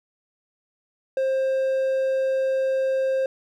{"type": "tone", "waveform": "triangle", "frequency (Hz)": 530, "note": "C5", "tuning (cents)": 22, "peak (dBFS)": -18, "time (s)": [1.17, 3.26], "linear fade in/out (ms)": 2, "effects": []}